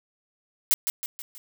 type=noise with echo; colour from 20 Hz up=blue; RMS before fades=-20 dBFS; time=0.71-0.74 s; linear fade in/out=0 ms; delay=160 ms; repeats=4; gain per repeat=-6 dB; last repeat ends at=1.38 s; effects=none